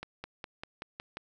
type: accelerating click train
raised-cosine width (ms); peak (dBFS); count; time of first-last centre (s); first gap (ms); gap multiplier
0.3; -23; 7; 0.03-1.171; 210; 0.96
effects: none